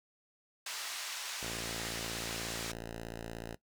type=band-pass noise; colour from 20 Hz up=white; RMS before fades=-41 dBFS; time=0.66-2.72 s; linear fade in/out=5 ms; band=910 to 6300 Hz; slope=12 dB/octave
type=tone; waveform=5% pulse; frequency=56.7 Hz; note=A#1; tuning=47 cents flat; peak=-30 dBFS; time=1.41-3.56 s; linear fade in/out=20 ms
effects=noise-tail reverb RT60 0.1 s tail -17 dB re dry